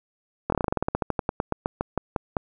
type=slowing click train; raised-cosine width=1 ms; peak=-9 dBFS; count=23; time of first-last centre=0.5-2.368 s; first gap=23 ms; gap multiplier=1.11; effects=none